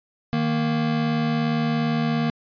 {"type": "tone pair together", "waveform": "square", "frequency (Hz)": [155.56, 232.9], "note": ["D#3", "A#3"], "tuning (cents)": [0, -1], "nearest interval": "perfect fifth", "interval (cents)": 699, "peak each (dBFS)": [-25, -23], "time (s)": [0.33, 2.3], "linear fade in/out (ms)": 0, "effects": ["resampled to 11025 Hz"]}